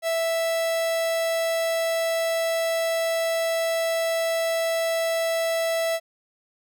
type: tone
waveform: 45% pulse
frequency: 659.3 Hz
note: E5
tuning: in tune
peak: -22 dBFS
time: 0.02-6 s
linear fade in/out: 50 ms
effects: none